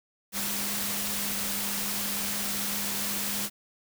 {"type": "tone in noise", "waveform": "sine", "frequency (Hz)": 202.2, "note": "G#3", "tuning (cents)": -46, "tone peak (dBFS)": -39, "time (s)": [0.32, 3.5], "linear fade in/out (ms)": 50, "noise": "white", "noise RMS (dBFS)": -31, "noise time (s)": [0.32, 3.5], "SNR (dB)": -11, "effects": []}